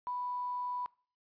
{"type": "tone with quantisation", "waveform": "sine", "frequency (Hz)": 987.8, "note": "B5", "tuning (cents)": 0, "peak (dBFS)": -34, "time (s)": [0.07, 0.86], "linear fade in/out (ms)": 0, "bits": 10, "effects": ["noise-tail reverb RT60 0.4 s tail -22 dB re dry", "resampled to 11025 Hz"]}